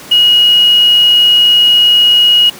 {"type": "tone with quantisation", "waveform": "sine", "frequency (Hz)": 2894, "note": "F#7", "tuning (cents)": -39, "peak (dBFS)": -4, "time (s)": [0.11, 2.5], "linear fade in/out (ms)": 10, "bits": 4, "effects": ["pink hiss -31 dBFS RMS until 2.59 s", "high-pass 150 Hz 12 dB/octave"]}